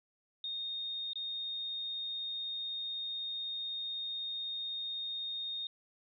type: tone with dropouts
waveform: sine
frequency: 3692 Hz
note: A#7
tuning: 17 cents flat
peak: -36 dBFS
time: 0.44-5.67 s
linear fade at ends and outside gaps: 2 ms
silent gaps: 1.133-1.156 s
effects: none